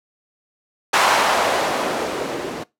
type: noise with low-pass filter sweep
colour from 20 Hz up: violet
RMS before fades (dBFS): -20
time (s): 0.93-2.64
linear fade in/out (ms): 10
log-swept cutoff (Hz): 1000 to 320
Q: 1.3
effects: noise-tail reverb RT60 0.2 s tail -21 dB re dry